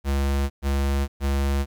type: tone bursts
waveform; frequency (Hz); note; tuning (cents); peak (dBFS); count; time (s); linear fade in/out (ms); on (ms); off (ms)
square; 69.3; C#2; 0; -21; 3; 0.04-1.66; 50; 460; 120
effects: 10-bit